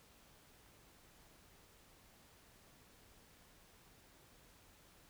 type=silence; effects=pink hiss -65 dBFS RMS until 5.09 s